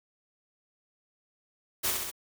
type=noise with echo; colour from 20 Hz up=white; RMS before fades=-28 dBFS; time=1.83-1.92 s; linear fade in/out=20 ms; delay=65 ms; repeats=3; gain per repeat=-3 dB; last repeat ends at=2.115 s; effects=none